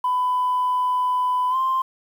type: tone with pitch glide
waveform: sine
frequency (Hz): 1000 to 1047.9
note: B5 to C6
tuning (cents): +21 to +2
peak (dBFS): -17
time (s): 0.04-1.82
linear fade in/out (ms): 5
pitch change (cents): +81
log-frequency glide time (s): 1.5-1.56
effects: tanh soft clip ceiling -15 dBFS + 8-bit